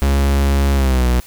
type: tone with pitch glide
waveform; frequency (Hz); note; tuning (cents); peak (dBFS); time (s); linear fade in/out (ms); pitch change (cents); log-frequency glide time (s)
45% pulse; 69.3 to 61.38; C#2 to B1; 0 to -10; -12; 0.02-1.2; 0; -210; 0.74-1.07
effects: white hiss -43 dBFS RMS until 1.26 s